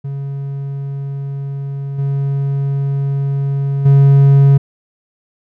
triangle tone with level steps, 138.8 Hz, C#3, 3 cents sharp, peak -18 / -12 / -3 dBFS, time 0.04-4.58 s, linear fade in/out 10 ms, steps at 1.98 / 3.85 s, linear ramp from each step 10 ms, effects none

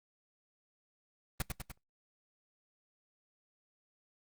pink noise with echo, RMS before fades -32 dBFS, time 1.4-1.42 s, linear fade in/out 2 ms, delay 99 ms, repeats 3, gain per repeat -4 dB, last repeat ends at 1.717 s, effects noise-tail reverb RT60 0.2 s tail -25 dB re dry + Opus 24 kbps

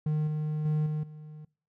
triangle tone with level steps, 152.9 Hz, D#3, 30 cents flat, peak -23 / -26 / -22 / -26 / -40 dBFS, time 0.06-1.45 s, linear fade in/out 5 ms, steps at 0.27 / 0.65 / 0.86 / 1.03 s, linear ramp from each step 5 ms, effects noise-tail reverb RT60 0.4 s tail -23 dB re dry

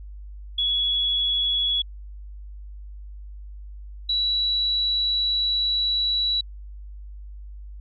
sine tone pair in turn, 3372 / 3923 Hz, G#7 / B7, +26 / -12 cents, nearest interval minor third, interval 262 cents, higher second, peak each -20 dBFS, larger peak neither, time 0.58-1.82 / 4.09-6.41 s, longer second, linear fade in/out 5 ms, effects added 50 Hz sine -36 dBFS peak until 7.8 s

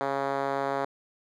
5% pulse tone with band-pass filter, 137.9 Hz, C#3, 9 cents flat, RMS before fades -29 dBFS, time 0.01-0.85 s, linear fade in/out 0 ms, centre 600 Hz, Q 1, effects none

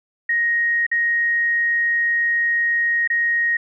sine tone with dropouts, 1874 Hz, A#6, 9 cents sharp, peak -16 dBFS, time 0.29-3.57 s, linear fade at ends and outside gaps 5 ms, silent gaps 0.866-0.914 / 3.076-3.1 s, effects none

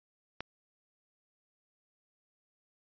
click, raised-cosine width 0.3 ms, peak -20 dBFS, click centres 0.406 s, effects resampled to 11025 Hz

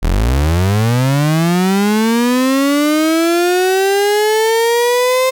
35% pulse linear sweep, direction up, 36.85 to 523.3 Hz, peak -9 dBFS, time 0.02-5.31 s, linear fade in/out 20 ms, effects none

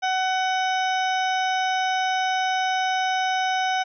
harmonic tone, 750 Hz, F#5, 23 cents sharp, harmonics 1 / 2 / 3 / 4 / 5 / 7 / 8, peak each -22 / -28 / -32 / -34 / -36 / -39 / -40 dBFS, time 0.02-3.84 s, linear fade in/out 20 ms, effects none

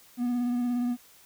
triangle tone with vibrato, 243.6 Hz, B3, 24 cents flat, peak -23 dBFS, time 0.17-0.97 s, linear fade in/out 50 ms, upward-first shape sine, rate 17 Hz, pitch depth 23 cents each way, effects white hiss -56 dBFS RMS until 1.25 s

